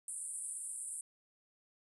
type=band-pass noise; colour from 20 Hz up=white; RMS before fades=-43 dBFS; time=0.08-1.01 s; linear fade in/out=2 ms; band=8300 to 10000 Hz; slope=96 dB/octave; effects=none